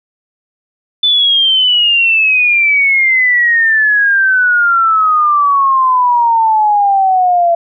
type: exponential sweep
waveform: sine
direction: down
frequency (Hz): 3520 to 675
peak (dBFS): -7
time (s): 1.03-7.55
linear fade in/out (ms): 5
effects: none